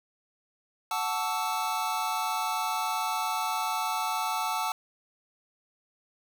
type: chord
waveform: square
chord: F# minor seventh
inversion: none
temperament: equal with one note detuned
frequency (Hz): 740 / 880 / 1135.3 / 1318.5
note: F#5 / A5 / C#6 / E6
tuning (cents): 0 / 0 / +41 / 0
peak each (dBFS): -35 / -32 / -37 / -34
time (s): 0.91-4.72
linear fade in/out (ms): 2
effects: none